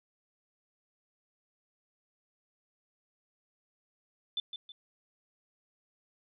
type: tone with echo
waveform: sine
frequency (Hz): 3520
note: A7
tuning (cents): 0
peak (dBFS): -30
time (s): 4.37-4.4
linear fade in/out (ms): 2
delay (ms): 160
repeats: 2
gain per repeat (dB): -8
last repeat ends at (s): 4.72
effects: none